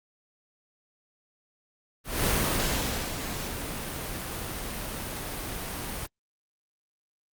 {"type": "noise with ADSR envelope", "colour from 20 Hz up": "pink", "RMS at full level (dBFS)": -24, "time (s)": [2.04, 6.07], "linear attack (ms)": 220, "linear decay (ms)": 860, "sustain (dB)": -10, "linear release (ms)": 16, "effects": ["Opus 32 kbps"]}